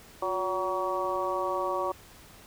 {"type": "harmonic tone with a mistuned harmonic", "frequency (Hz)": 188.4, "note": "F#3", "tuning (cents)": 32, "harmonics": [2, 3, 4, 5, 6], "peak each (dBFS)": [-34, -32, -37, -34, -32], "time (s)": [0.22, 1.92], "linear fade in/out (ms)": 5, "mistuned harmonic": 2, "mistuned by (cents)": -70, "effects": ["pink hiss -52 dBFS RMS until 2.46 s"]}